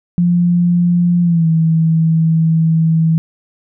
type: tone with pitch glide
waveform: sine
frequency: 174.61 to 161.98 Hz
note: F3 to E3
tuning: 0 to -30 cents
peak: -9 dBFS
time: 0.18-3.18 s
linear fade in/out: 0 ms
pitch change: -130 cents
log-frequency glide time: 1.22-1.47 s
effects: none